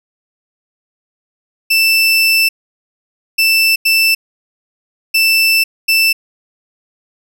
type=tone bursts at uneven times; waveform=30% pulse; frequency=2659 Hz; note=E7; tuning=14 cents sharp; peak=-6 dBFS; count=5; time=1.7-2.49 / 3.38-3.76 / 3.85-4.15 / 5.14-5.64 / 5.88-6.13 s; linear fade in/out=10 ms; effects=none